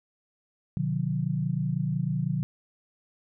sine tone cluster, 124.8 / 150.8 / 180.8 Hz, B2 / D3 / F#3, +19 / +46 / -40 cents, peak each -31 / -28 / -30 dBFS, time 0.77-2.43 s, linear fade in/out 0 ms, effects none

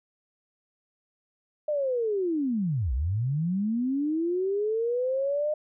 sine linear two-way sweep, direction down then up, 613 to 56.7 to 613 Hz, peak -24 dBFS, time 1.68-5.54 s, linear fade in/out 5 ms, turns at 2.93 s, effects none

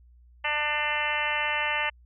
harmonic tone, 298.1 Hz, D4, 26 cents sharp, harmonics 2 / 3 / 4 / 5 / 6 / 7 / 8 / 9 / 10, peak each -37 / -32 / -36 / -37 / -31 / -31 / -37 / -32 / -36 dBFS, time 0.44-1.9 s, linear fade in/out 10 ms, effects added 60 Hz sine -52 dBFS peak until 2.05 s

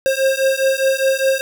square beating tone pair, 532 / 536.9 Hz, C5 / C5, +29 / +45 cents, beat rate 4.9 Hz, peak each -18 dBFS, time 0.06-1.41 s, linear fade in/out 0 ms, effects none

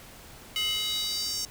square tone with high-pass filter sweep, 423.6 Hz, G#4, 34 cents sharp, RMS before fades -30 dBFS, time 0.56-1.45 s, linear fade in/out 0 ms, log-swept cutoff 2700 to 5700 Hz, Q 4.5, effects pink hiss -48 dBFS RMS until 1.5 s

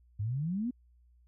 sine exponential sweep, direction up, 97.4 to 258 Hz, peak -30 dBFS, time 0.19-0.71 s, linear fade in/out 10 ms, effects added 60 Hz sine -60 dBFS peak until 1.27 s

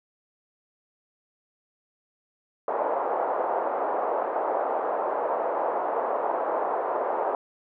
pink band-pass noise, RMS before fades -27 dBFS, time 2.68-7.35 s, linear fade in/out 2 ms, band 490 to 980 Hz, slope 24 dB/octave, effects none

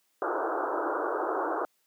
pink band-pass noise, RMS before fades -30 dBFS, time 0.22-1.65 s, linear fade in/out 0 ms, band 310 to 1500 Hz, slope 96 dB/octave, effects white hiss -72 dBFS RMS until 1.86 s + high-pass 200 Hz 12 dB/octave

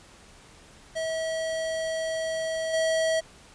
square tone with level steps, 645 Hz, E5, 38 cents flat, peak -28 / -23 dBFS, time 0.95-3.21 s, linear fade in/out 20 ms, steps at 2.73 s, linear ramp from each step 10 ms, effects pink hiss -52 dBFS RMS until 3.54 s + resampled to 22050 Hz

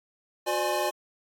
square tone cluster, 361.8 / 515 / 595 / 835 / 1060 Hz, F#4 / C5 / D5 / G#5 / C6, -39 / -28 / +22 / +9 / +22 cents, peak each -33 / -36 / -30 / -31 / -36 dBFS, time 0.46-0.91 s, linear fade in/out 20 ms, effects AAC 64 kbps

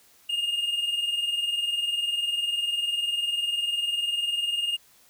triangle tone pair together, 2833 / 2853 Hz, F7 / F7, +24 / +36 cents, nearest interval unison, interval 12 cents, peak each -24 / -30 dBFS, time 0.29-4.77 s, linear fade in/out 10 ms, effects white hiss -58 dBFS RMS until 5.09 s

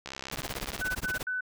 click train, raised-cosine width 0.2 ms, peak -20 dBFS, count 49, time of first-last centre 0.06-0.779 s, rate 66.8 Hz
pink noise with tremolo, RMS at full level -34 dBFS, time 0.32-1.23 s, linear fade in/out 2 ms, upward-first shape sine, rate 17 Hz, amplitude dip 100%
sine tone bursts, 1500 Hz, F#6, 23 cents sharp, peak -29 dBFS, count 3, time 0.81-1.408 s, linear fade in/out 5 ms, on 140 ms, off 89 ms
effects none

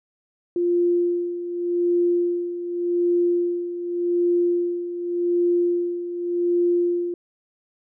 sine tone with tremolo, 349.2 Hz, F4, in tune, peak -16 dBFS, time 0.56-7.14 s, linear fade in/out 2 ms, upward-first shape sine, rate 0.86 Hz, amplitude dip 70%, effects none

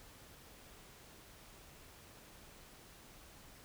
silence, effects pink hiss -58 dBFS RMS until 3.64 s

